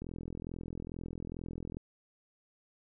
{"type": "click train", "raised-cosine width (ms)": 3, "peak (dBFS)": -28, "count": 75, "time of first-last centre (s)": [0.02, 1.769], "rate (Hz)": 42.3, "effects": []}